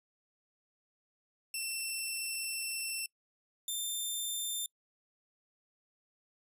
10% pulse tone pair in turn, 2689 / 3582 Hz, E7 / A7, +34 / +30 cents, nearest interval perfect fourth, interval 496 cents, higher second, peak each -26 dBFS, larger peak neither, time 1.54-3.06 / 3.68-4.66 s, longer first, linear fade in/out 2 ms, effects noise-tail reverb RT60 0.1 s tail -26 dB re dry + resampled to 32000 Hz

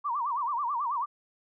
sine tone with vibrato, 1048 Hz, C6, 2 cents sharp, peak -27 dBFS, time 0.04-1.06 s, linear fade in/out 20 ms, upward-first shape sine, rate 9.2 Hz, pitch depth 220 cents each way, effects none

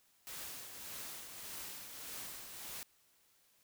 white noise with tremolo, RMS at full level -45 dBFS, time 0.27-2.83 s, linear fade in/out 0 ms, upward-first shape triangle, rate 1.7 Hz, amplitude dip 50%, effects white hiss -71 dBFS RMS until 3.63 s

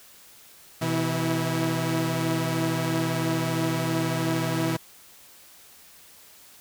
sawtooth tone cluster, 125.9 / 163.6 / 324.2 Hz, B2 / E3 / E4, +34 / -13 / -29 cents, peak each -25 / -24 / -24 dBFS, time 0.81-4.77 s, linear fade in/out 10 ms, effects white hiss -51 dBFS RMS until 6.6 s

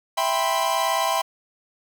45% pulse chord, C major seventh, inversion first, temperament equal with one note detuned, 659.3 / 787.6 / 987.8 / 1046.5 Hz, E5 / G5 / B5 / C6, 0 / +8 / 0 / 0 cents, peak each -26 dBFS, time 0.17-1.22 s, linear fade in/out 10 ms, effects none

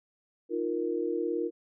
sine chord, Eb suspended second, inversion none, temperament just, 311.1 / 350 / 466.7 Hz, Eb4 / F4 / Bb4, 0 / +4 / +2 cents, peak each -34 / -31 / -32 dBFS, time 0.49-1.51 s, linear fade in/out 50 ms, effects none

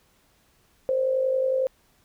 sine tone with amplitude modulation, 523.3 Hz, C5, in tune, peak -18 dBFS, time 0.89-1.67 s, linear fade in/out 0 ms, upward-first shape sine, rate 51 Hz, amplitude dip 55%, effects pink hiss -63 dBFS RMS until 2.04 s

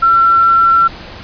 sine tone, 1353 Hz, E6, 45 cents sharp, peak -6 dBFS, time 0.02-0.88 s, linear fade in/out 10 ms, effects pink hiss -31 dBFS RMS until 1.23 s + resampled to 11025 Hz

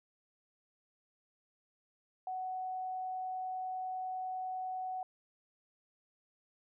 sine tone, 745 Hz, F#5, 12 cents sharp, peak -36 dBFS, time 2.27-5.03 s, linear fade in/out 2 ms, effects none

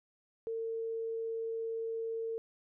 sine tone, 452.9 Hz, A#4, 50 cents flat, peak -34 dBFS, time 0.47-2.38 s, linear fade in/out 0 ms, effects none

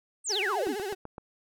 sine exponential sweep, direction down, 9040 to 208 Hz, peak -27 dBFS, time 0.24-0.75 s, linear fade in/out 50 ms
35% pulse tone with vibrato, 400 Hz, G4, 35 cents sharp, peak -30 dBFS, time 0.29-0.95 s, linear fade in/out 20 ms, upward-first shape sine, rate 15 Hz, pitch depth 130 cents each way
click train, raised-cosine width 1 ms, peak -26 dBFS, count 5, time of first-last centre 0.67-1.182 s, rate 7.82 Hz
effects none

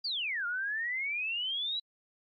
sine exponential two-way sweep, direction down then up, 4863 to 1390 to 3975 Hz, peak -31 dBFS, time 0.04-1.8 s, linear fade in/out 10 ms, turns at 0.46 s, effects AAC 64 kbps

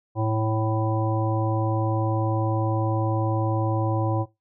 harmonic tone, 110 Hz, A2, in tune, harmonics 1 / 3 / 5 / 7 / 9, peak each -23 / -28 / -30 / -31 / -33 dBFS, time 0.15-4.26 s, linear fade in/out 50 ms, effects noise-tail reverb RT60 0.2 s tail -19 dB re dry

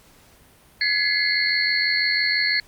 sine tone cluster, 1693 / 2037 / 2123 / 4228 / 4448 Hz, G#6 / C7 / C7 / C8 / C#8, +33 / -47 / +25 / +17 / +5 cents, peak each -25 dBFS, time 0.81-2.6 s, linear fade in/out 2 ms, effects pink hiss -53 dBFS RMS until 2.67 s + Opus 48 kbps

